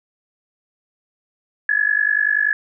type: tone with amplitude modulation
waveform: sine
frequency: 1700 Hz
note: G#6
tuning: 40 cents sharp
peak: -11 dBFS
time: 1.69-2.53 s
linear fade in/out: 2 ms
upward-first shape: sine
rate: 50.3 Hz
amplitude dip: 90%
effects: none